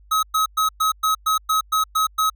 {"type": "tone bursts", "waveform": "square", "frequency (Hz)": 1276, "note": "D#6", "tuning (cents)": 43, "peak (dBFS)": -17, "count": 10, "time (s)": [0.11, 2.3], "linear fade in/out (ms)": 10, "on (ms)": 120, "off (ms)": 110, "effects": ["added 50 Hz sine -47 dBFS peak until 2.35 s"]}